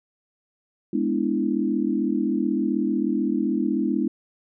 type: chord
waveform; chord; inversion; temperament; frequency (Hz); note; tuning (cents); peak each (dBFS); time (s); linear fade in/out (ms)
sine; E dominant seventh; first; equal; 207.7 / 246.9 / 293.7 / 329.6; G#3 / B3 / D4 / E4; 0 / 0 / 0 / 0; -26; 0.93-4.08; 5
effects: none